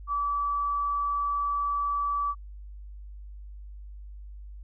sine tone, 1152 Hz, D6, 34 cents flat, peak -25 dBFS, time 0.07-2.35 s, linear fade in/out 50 ms, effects added 50 Hz sine -40 dBFS peak until 4.63 s

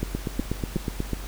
two click trains, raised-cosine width 3 ms, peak -13 / -13 dBFS, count 8 / 4, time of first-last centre 0.15-1.004 / 0.03-1.133 s, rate 8.2 / 2.72 Hz, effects added 47 Hz sine -34 dBFS peak until 1.27 s + pink hiss -41 dBFS RMS until 1.27 s

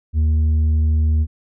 sine tone with tanh clipping, 77.78 Hz, D#2, in tune, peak -14 dBFS, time 0.13-1.27 s, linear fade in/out 50 ms, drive 4 dB, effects none

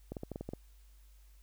clicks, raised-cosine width 2 ms, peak -26 dBFS, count 8, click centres 0.12 / 0.168 / 0.234 / 0.317 / 0.359 / 0.41 / 0.49 / 0.535 s, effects added 50 Hz sine -56 dBFS peak until 1.42 s + white hiss -70 dBFS RMS until 1.42 s

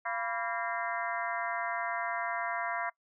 harmonic tone with a mistuned harmonic, 230 Hz, A#3, 23 cents flat, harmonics 3 / 4 / 5 / 6 / 7 / 8 / 9, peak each -37 / -38 / -39 / -40 / -40 / -41 / -42 dBFS, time 0.05-2.9 s, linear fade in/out 10 ms, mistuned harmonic 4, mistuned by +120 cents, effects noise-tail reverb RT60 0.1 s tail -23 dB re dry

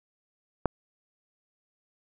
click, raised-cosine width 1 ms, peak -9 dBFS, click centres 0.657 s, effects none

